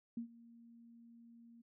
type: tone with ADSR envelope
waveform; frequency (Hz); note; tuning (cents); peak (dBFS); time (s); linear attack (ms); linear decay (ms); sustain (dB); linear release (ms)
sine; 233.1; A#3; 0; -37; 0.17-1.62; 4; 98; -20; 12
effects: none